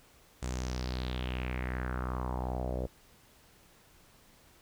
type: tone with low-pass filter sweep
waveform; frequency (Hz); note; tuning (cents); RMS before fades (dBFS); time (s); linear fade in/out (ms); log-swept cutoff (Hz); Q
sawtooth; 62.7; B1; +27; -35; 0.42-2.87; 10; 7900 to 520; 3.8
effects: pink hiss -61 dBFS RMS until 4.61 s